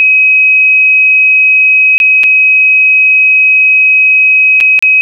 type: tone with dropouts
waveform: sine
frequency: 2538 Hz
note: D#7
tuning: 34 cents sharp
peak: -3 dBFS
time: 0-5.01 s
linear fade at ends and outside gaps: 0 ms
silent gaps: 1.98-2.001 / 2.234-2.239 / 4.603-4.609 / 4.791-4.825 s
effects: none